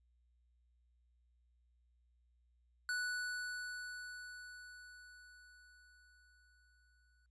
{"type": "tone with exponential decay", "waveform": "square", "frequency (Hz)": 1480, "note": "F#6", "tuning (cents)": 0, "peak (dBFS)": -36, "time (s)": [2.89, 7.26], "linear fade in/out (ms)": 1, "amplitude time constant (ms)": 950, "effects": ["added 60 Hz sine -70 dBFS peak until 7.3 s", "resampled to 22050 Hz"]}